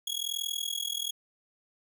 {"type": "tone with amplitude modulation", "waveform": "sawtooth", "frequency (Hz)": 3322, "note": "G#7", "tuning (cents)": 0, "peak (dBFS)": -24, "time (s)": [0.07, 1.11], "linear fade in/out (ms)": 5, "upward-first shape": "sine", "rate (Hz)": 41.1, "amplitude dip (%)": 95, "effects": []}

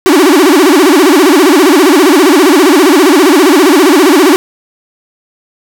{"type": "tone with vibrato", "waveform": "45% pulse", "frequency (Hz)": 329.6, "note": "E4", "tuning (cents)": 0, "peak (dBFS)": -3, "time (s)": [0.06, 4.36], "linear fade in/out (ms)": 0, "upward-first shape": "sine", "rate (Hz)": 15, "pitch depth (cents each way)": 300, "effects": []}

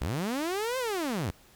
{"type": "linear two-way sweep", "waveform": "sawtooth", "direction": "up then down", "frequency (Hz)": [52.2, 530, 70.3], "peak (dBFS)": -25, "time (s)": [0.01, 1.31], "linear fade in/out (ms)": 5, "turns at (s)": 0.78, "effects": ["pink hiss -58 dBFS RMS until 1.55 s"]}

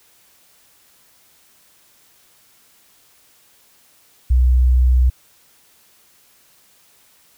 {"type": "tone", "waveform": "sine", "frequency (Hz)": 62.8, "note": "B1", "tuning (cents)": 30, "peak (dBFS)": -9, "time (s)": [4.3, 5.1], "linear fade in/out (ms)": 10, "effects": ["tanh soft clip ceiling -6 dBFS", "white hiss -54 dBFS RMS until 7.37 s"]}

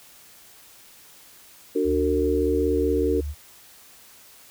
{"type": "chord", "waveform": "sine", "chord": "D augmented", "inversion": "none", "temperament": "equal with one note detuned", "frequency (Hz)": [293.7, 370, 455], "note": ["D4", "F#4", "A#4"], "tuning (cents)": [0, 0, -42], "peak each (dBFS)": [-25, -25, -23], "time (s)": [1.75, 3.21], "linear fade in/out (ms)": 10}
{"type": "tone with vibrato", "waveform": "sine", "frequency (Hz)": 72.7, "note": "D2", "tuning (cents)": -17, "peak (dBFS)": -27, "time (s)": [1.84, 3.35], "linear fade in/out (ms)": 50, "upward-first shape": "triangle", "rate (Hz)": 1.5, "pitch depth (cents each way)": 33}
{"effects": ["white hiss -50 dBFS RMS until 4.5 s"]}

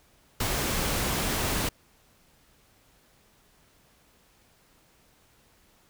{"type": "noise", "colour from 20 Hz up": "pink", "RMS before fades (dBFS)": -28, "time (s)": [0.4, 1.69], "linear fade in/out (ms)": 5, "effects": ["pink hiss -62 dBFS RMS until 5.89 s"]}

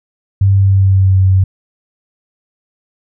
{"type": "tone with pitch glide", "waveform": "sine", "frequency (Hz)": [98, 94.66], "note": ["G2", "F#2"], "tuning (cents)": [0, 40], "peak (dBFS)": -6, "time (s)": [0.41, 1.44], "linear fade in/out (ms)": 5, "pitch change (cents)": -60, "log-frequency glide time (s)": [0.55, 1.2], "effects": []}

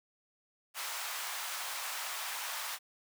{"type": "high-pass noise", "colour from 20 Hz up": "pink", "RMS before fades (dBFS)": -39, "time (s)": [0.74, 2.79], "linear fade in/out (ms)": 50, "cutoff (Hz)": 800, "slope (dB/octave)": 24, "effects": []}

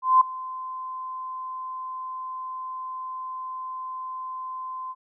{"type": "tone with ADSR envelope", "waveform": "sine", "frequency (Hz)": 1033, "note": "C6", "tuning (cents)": -22, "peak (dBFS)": -11, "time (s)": [0.02, 4.95], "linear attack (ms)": 190, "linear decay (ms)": 5, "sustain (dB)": -20, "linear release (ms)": 42, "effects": []}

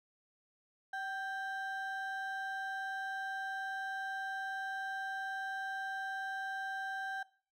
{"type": "ring-modulated tone", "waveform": "triangle", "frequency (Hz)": 1174.7, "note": "D6", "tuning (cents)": 0, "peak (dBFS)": -32, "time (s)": [0.93, 7.23], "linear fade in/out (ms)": 5, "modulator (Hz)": 405, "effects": ["noise-tail reverb RT60 0.4 s tail -19 dB re dry"]}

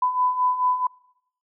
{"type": "beating tone pair", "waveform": "sine", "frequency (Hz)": [998, 1002.6], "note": ["B5", "B5"], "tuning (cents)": [18, 26], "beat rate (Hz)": 4.6, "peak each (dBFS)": [-26, -20], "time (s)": [0.02, 0.87], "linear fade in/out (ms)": 5, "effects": ["noise-tail reverb RT60 0.8 s tail -25 dB re dry"]}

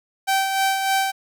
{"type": "tone with tremolo", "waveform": "sawtooth", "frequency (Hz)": 775, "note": "G5", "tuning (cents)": -20, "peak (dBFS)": -13, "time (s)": [0.27, 1.12], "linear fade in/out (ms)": 20, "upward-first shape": "sine", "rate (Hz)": 3.3, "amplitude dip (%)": 45, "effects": []}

